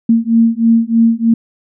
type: beating tone pair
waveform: sine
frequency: 227.3 / 230.5 Hz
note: A#3 / A#3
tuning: -43 / -19 cents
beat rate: 3.2 Hz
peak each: -11 dBFS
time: 0.09-1.34 s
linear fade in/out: 5 ms
effects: none